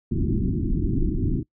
pink low-pass noise, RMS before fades -23 dBFS, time 0.11-1.43 s, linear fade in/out 5 ms, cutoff 370 Hz, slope 96 dB/octave, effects noise-tail reverb RT60 0.1 s tail -22 dB re dry

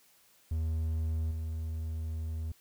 triangle tone with level steps, 79.9 Hz, D#2, 47 cents sharp, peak -27 / -31 dBFS, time 0.51-2.52 s, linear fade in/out 5 ms, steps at 1.31 s, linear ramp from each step 2 ms, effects white hiss -64 dBFS RMS until 2.6 s

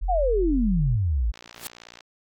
sine tone, 43.65 Hz, F1, in tune, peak -23 dBFS, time 0.01-0.97 s, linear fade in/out 20 ms
sine exponential sweep, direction down, 781 to 49.65 Hz, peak -20 dBFS, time 0.08-1.32 s, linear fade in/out 20 ms
click train, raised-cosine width 0.2 ms, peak -25 dBFS, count 40, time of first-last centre 1.34-2.007 s, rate 58.5 Hz
white noise with exponential growth, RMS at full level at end -29 dBFS, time 1.54-1.67 s, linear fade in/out 0 ms, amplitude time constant 27 ms
effects AAC 64 kbps

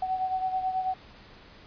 sine beating tone pair, 749 / 758.2 Hz, F#5 / F#5, +21 / +42 cents, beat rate 9.2 Hz, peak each -27 / -34 dBFS, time 0.02-0.94 s, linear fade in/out 5 ms, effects pink hiss -51 dBFS RMS until 1.66 s + resampled to 11025 Hz

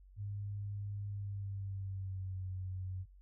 sine tone with pitch glide, 101.5 to 93.08 Hz, G#2 to F#2, -39 to +11 cents, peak -38 dBFS, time 0.16-3.06 s, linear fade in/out 50 ms, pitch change -150 cents, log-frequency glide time 1.07-2.45 s, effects added 47 Hz sine -56 dBFS peak until 3.21 s

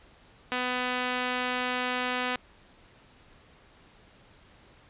5% pulse tone pair in turn, 250 / 250 Hz, B3 / B3, +21 / +21 cents, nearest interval unison, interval 0 cents, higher neither, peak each -16 dBFS, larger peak neither, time 0.52-1.44 / 1.44-2.36 s, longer neither, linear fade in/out 0 ms, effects pink hiss -57 dBFS RMS until 4.89 s + resampled to 8000 Hz

